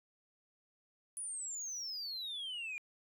sine exponential sweep, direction down, 9956 to 2386 Hz, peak -37 dBFS, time 1.17-2.78 s, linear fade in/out 0 ms, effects tanh soft clip ceiling -38 dBFS + 13-bit

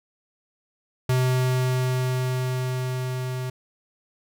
square tone with level ramp, 127.9 Hz, C3, 39 cents flat, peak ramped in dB -19 to -28 dBFS, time 1.09-3.5 s, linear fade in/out 5 ms, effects none

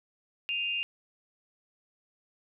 sine tone pair together, 2506 / 2794 Hz, D#7 / F7, +12 / 0 cents, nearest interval major second, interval 188 cents, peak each -34 / -30 dBFS, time 0.49-0.83 s, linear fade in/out 0 ms, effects none

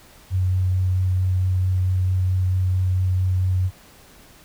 sine tone with vibrato, 92.5 Hz, F#2, in tune, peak -17 dBFS, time 0.3-3.71 s, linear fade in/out 50 ms, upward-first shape sine, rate 4.5 Hz, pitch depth 9 cents each way, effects pink hiss -49 dBFS RMS until 4.44 s

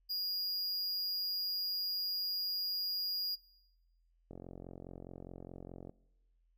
square tone, 4856 Hz, D#8, 43 cents flat, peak -35 dBFS, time 0.09-3.36 s, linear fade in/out 20 ms
click train, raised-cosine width 2 ms, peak -34 dBFS, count 72, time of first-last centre 4.31-5.895 s, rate 44.8 Hz
effects noise-tail reverb RT60 1.0 s tail -23 dB re dry + added 42 Hz sine -69 dBFS peak until 6.57 s

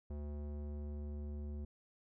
square tone with low-pass filter sweep, 73.4 Hz, D2, in tune, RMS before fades -43 dBFS, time 0.1-1.65 s, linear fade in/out 5 ms, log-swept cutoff 570 to 350 Hz, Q 0.87, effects none

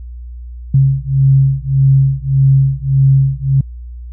sine beating tone pair, 134.9 / 136.6 Hz, C#3 / C#3, -47 / -25 cents, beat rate 1.7 Hz, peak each -11 dBFS, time 0.74-3.61 s, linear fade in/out 5 ms, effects added 60 Hz sine -26 dBFS peak until 4.12 s

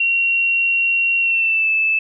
sine tone with pitch glide, 2742 to 2626 Hz, F7 to E7, -32 to -7 cents, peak -14 dBFS, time 0-1.99 s, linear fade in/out 5 ms, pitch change -75 cents, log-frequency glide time 1.2-1.69 s, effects none

